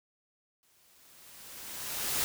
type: noise with exponential growth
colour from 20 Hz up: white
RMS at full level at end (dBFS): -29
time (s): 0.63-2.24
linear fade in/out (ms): 0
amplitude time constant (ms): 350
effects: none